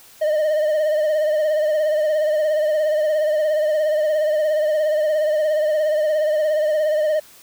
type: tone with vibrato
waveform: triangle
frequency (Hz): 613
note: D#5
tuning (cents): -26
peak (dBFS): -14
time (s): 0.21-7.2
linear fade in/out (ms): 10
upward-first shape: triangle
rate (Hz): 17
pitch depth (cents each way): 60
effects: white hiss -47 dBFS RMS until 7.42 s